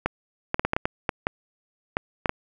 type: clicks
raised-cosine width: 0.5 ms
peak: -7 dBFS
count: 12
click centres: 0.06 / 0.544 / 0.595 / 0.65 / 0.734 / 0.765 / 0.855 / 1.092 / 1.269 / 1.969 / 2.258 / 2.294 s
effects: none